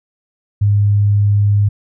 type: tone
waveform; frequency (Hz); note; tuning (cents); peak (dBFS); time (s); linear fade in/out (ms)
sine; 102.4; G#2; -24; -9; 0.61-1.69; 10
effects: none